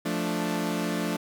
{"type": "chord", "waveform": "sawtooth", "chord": "D minor", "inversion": "first", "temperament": "equal", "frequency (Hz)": [174.61, 220, 293.7], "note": ["F3", "A3", "D4"], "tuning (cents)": [0, 0, 0], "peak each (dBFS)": [-27, -27, -27], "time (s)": [0.05, 1.17], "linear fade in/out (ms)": 10, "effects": []}